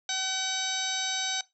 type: harmonic tone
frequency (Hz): 760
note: F#5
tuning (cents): +46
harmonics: 1 / 2 / 3 / 4 / 5 / 6 / 7 / 8 / 10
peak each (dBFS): -38 / -37 / -39 / -39 / -33 / -39 / -42 / -34 / -43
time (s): 0.09-1.41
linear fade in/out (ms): 2
effects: noise-tail reverb RT60 0.2 s tail -19 dB re dry